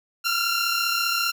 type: tone pair together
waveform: 15% pulse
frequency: 1361.8 / 1396.9 Hz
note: F6 / F6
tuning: -44 / 0 cents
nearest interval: unison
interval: 44 cents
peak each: -18 dBFS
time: 0.24-1.32 s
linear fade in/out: 20 ms
effects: none